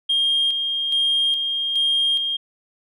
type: tone with tremolo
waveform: sine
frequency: 3221 Hz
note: G7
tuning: 46 cents sharp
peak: -15 dBFS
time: 0.09-2.37 s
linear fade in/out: 10 ms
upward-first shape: square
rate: 1.2 Hz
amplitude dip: 45%
effects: tanh soft clip ceiling -13 dBFS